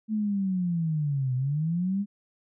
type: linear two-way sweep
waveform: sine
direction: down then up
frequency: 220 to 125.1 to 206.7 Hz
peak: -24 dBFS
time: 0.08-2.06 s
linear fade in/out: 50 ms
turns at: 1.35 s
effects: none